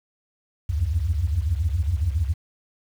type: tone cluster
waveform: sine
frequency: 70.5 / 84.8 / 92.1 Hz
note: C#2 / E2 / F#2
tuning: +30 / +50 / -7 cents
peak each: -23 / -24 / -26 dBFS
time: 0.69-2.34 s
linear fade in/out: 10 ms
effects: tanh soft clip ceiling -12 dBFS + 8-bit

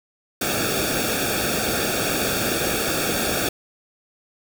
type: noise with comb filter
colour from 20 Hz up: pink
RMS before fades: -23 dBFS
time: 0.41-3.49 s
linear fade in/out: 5 ms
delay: 0.99 ms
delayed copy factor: -0.9
effects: none

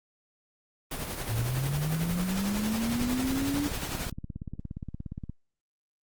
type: noise with tremolo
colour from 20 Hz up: pink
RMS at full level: -33 dBFS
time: 0.91-4.1 s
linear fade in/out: 5 ms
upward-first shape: sine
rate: 11 Hz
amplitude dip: 45%
type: linear sweep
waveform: sine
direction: up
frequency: 108.3 to 293.7 Hz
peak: -27 dBFS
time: 1.29-3.68 s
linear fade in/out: 0 ms
type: click train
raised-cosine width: 5 ms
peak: -24 dBFS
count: 43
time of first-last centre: 2.84-5.296 s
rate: 17.1 Hz
effects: Opus 24 kbps

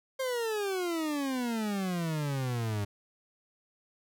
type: exponential sweep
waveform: 40% pulse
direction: down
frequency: 535 to 99.9 Hz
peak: -29 dBFS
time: 0.19-2.85 s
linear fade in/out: 10 ms
effects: none

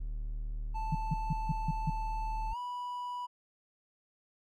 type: tone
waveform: triangle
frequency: 37.86 Hz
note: D#1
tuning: 47 cents flat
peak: -32 dBFS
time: 0-2.54 s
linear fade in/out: 10 ms
type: tone with pitch glide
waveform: triangle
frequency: 880 to 982.1 Hz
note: A5 to B5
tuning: 0 to -10 cents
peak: -34 dBFS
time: 0.74-3.27 s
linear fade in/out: 20 ms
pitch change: +190 cents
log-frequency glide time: 2.51-2.57 s
type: tone bursts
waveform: sine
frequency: 154.3 Hz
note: D#3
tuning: 14 cents flat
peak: -27 dBFS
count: 6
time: 0.92-1.9 s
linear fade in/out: 5 ms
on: 30 ms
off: 160 ms
effects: none

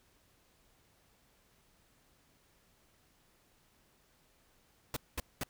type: noise bursts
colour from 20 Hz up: pink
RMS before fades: -36 dBFS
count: 3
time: 4.94-5.435 s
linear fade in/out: 2 ms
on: 25 ms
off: 210 ms
effects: pink hiss -69 dBFS RMS until 5.49 s

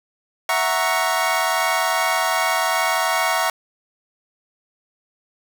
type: chord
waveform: 25% pulse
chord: F# dominant seventh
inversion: third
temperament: equal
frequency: 659.3 / 740 / 932.3 / 1108.7 Hz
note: E5 / F#5 / A#5 / C#6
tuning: 0 / 0 / 0 / 0 cents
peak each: -20 dBFS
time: 0.49-3.5 s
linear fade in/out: 2 ms
effects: none

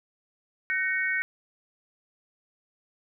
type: tone cluster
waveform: sine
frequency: 1518 / 1866 / 2220 Hz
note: F#6 / A#6 / C#7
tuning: +44 / +1 / +2 cents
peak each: -29 dBFS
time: 0.7-1.22 s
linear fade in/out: 0 ms
effects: none

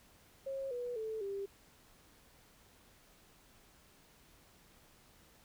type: tone with pitch steps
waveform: sine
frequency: 541 / 487.6 / 439.4 / 396 Hz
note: C#5 / B4 / A4 / G4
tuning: -42 / -22 / -2 / +18 cents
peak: -37 dBFS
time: 0.46-1.46 s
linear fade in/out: 10 ms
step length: 250 ms
effects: pink hiss -64 dBFS RMS until 5.44 s

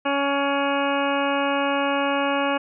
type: harmonic tone with a mistuned harmonic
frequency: 280 Hz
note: C#4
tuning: 18 cents sharp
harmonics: 1 / 2 / 3 / 4 / 5 / 6 / 8 / 9 / 10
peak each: -26 / -25 / -27 / -28 / -31 / -32 / -36 / -33 / -33 dBFS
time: 0.05-2.58 s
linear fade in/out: 10 ms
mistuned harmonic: 10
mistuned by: +36 cents
effects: none

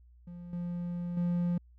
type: tone with level steps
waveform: triangle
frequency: 174.61 Hz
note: F3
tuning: in tune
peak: -40 / -31 / -25 dBFS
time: 0.27-1.58 s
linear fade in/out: 5 ms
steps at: 0.53 / 1.17 s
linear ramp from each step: 2 ms
effects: added 60 Hz sine -55 dBFS peak until 1.78 s

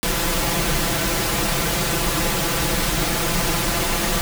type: noise with comb filter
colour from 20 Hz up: pink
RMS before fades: -21 dBFS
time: 0.03-4.21 s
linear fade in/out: 0 ms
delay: 5.9 ms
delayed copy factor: +0.95
effects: none

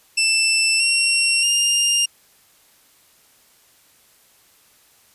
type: tone with pitch steps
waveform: 20% pulse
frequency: 2662 / 2734 / 2807 Hz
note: E7 / F7 / F7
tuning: +16 / -37 / +8 cents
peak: -10 dBFS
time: 0.17-2.06 s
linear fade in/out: 10 ms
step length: 630 ms
effects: white hiss -55 dBFS RMS until 5.14 s + resampled to 32000 Hz

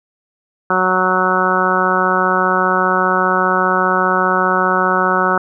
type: harmonic tone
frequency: 185 Hz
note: F#3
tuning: in tune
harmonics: 1 / 2 / 3 / 4 / 5 / 6 / 7 / 8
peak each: -23 / -21 / -22 / -22 / -21 / -21 / -17 / -19 dBFS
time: 0.7-5.38 s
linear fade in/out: 2 ms
effects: none

